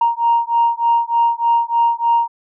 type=beating tone pair; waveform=sine; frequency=932.3 / 935.6 Hz; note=A#5 / A#5; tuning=0 / +6 cents; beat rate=3.3 Hz; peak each=-15 dBFS; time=0.01-2.28 s; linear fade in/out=5 ms; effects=tanh soft clip ceiling -6 dBFS